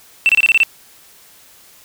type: tone bursts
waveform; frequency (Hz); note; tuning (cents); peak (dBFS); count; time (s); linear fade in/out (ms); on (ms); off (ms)
triangle; 2680; E7; +28; -5; 7; 0.26-0.633; 0; 31; 26
effects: tanh soft clip ceiling -4 dBFS + white hiss -46 dBFS RMS until 1.84 s